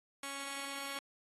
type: tone pair together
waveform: 5% pulse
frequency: 277.2 / 1108.7 Hz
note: C#4 / C#6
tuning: 0 / 0 cents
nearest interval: 2 octaves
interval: 2400 cents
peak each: -31 / -34 dBFS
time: 0.23-0.99 s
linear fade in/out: 2 ms
effects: AAC 32 kbps